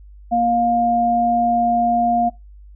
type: tone pair together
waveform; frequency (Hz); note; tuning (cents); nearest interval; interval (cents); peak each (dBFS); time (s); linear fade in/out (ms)
sine; 235.8 / 706; A#3 / F5; +20 / +19; octave + perfect fifth; 1899; -21 / -15; 0.31-2.3; 20
effects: noise-tail reverb RT60 0.2 s tail -21 dB re dry + added 50 Hz sine -39 dBFS peak until 2.75 s